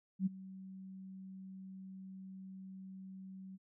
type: tone with ADSR envelope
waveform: sine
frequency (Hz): 190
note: F#3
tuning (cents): +46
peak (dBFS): -28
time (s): 0.19-3.58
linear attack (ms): 71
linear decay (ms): 19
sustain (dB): -19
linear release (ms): 33
effects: none